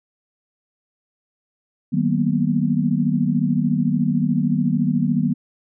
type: chord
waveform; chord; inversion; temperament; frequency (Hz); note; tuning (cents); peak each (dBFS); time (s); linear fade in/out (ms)
sine; B major seventh; first; equal with one note detuned; 155.56 / 189.65 / 233.1 / 246.9; D#3 / F#3 / A#3 / B3; 0 / +43 / 0 / 0; -22; 1.92-5.34; 20
effects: none